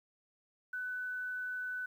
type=tone with quantisation; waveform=sine; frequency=1498 Hz; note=F#6; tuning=21 cents sharp; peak=-36 dBFS; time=0.73-1.86 s; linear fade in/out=5 ms; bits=11; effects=none